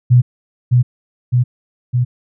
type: tone with echo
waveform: sine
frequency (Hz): 123.47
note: B2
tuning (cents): 0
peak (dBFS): -5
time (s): 0.1-0.22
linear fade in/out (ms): 20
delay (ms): 610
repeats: 3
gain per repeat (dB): -2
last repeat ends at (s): 2.05
effects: none